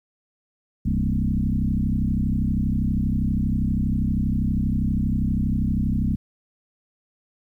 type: tone with frequency modulation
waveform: sine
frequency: 135.3 Hz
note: C#3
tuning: 42 cents flat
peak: -19 dBFS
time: 0.85-6.16 s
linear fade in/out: 10 ms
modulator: 32.5 Hz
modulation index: 3.4
effects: 10-bit